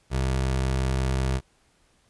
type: tone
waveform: 25% pulse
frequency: 65.41 Hz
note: C2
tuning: in tune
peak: -19 dBFS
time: 0.1-1.41 s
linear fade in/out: 50 ms
effects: pink hiss -64 dBFS RMS until 2.09 s + resampled to 24000 Hz